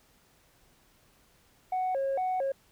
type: tone with vibrato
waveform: sine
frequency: 635 Hz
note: D#5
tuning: 35 cents sharp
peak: -25 dBFS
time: 1.72-2.52 s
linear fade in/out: 5 ms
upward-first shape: square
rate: 2.2 Hz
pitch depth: 270 cents each way
effects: tanh soft clip ceiling -25 dBFS + pink hiss -64 dBFS RMS until 2.71 s